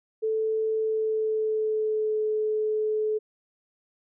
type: tone with pitch glide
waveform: sine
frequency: 439.2 to 430.2 Hz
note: A4 to A4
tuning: -3 to -39 cents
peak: -23 dBFS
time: 0.22-3.19 s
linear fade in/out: 20 ms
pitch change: -36 cents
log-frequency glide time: 0.76-2.22 s
effects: none